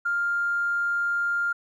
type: tone with tanh clipping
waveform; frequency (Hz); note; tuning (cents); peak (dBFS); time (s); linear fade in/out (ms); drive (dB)
triangle; 1400; F6; +4; -22; 0.05-1.53; 10; 2
effects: none